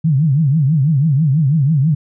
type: tone with vibrato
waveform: sine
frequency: 146.83 Hz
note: D3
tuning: in tune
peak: -10 dBFS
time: 0.04-1.95 s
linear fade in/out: 10 ms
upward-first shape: triangle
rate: 6.1 Hz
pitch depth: 250 cents each way
effects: none